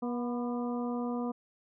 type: harmonic tone with a mistuned harmonic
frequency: 241.5 Hz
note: B3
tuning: 39 cents flat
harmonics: 1 / 2 / 3 / 4 / 5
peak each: -32 / -38 / -42 / -44 / -46 dBFS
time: 0.02-1.32 s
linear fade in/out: 10 ms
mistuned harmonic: 4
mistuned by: +48 cents
effects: none